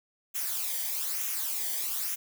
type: noise with flanger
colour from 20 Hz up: blue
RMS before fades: -32 dBFS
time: 0.34-2.16 s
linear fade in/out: 20 ms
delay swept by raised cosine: 0.22 to 0.76 ms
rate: 1.1 Hz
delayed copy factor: -0.6
effects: none